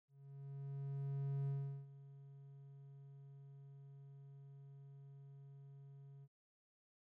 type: tone with ADSR envelope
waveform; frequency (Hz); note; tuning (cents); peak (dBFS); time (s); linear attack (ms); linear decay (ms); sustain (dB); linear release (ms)
triangle; 138.59; C#3; 0; -35; 0.08-6.28; 1400; 380; -18; 44
effects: none